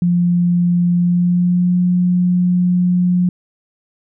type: tone with pitch glide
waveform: sine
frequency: 175 to 178.99 Hz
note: F3 to F3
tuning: +4 to +43 cents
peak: -11 dBFS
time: 0.02-3.29 s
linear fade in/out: 2 ms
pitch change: +39 cents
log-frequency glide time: 0.96-1.78 s
effects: none